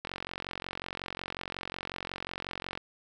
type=click train; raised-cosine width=0.3 ms; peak=-19 dBFS; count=125; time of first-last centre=0.05-2.775 s; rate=45.5 Hz; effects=none